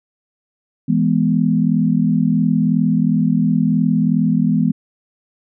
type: chord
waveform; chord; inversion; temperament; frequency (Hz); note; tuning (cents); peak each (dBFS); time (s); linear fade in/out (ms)
sine; E major; none; equal; 164.81 / 207.7 / 246.9; E3 / G#3 / B3; 0 / 0 / 0; -17; 0.88-4.72; 10
effects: none